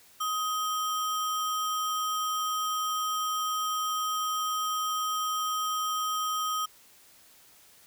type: tone with sample-and-hold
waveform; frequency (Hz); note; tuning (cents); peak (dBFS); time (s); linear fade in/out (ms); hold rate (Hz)
sine; 1256; D#6; +16; -27; 0.2-6.66; 10; 4410
effects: white hiss -57 dBFS RMS until 7.86 s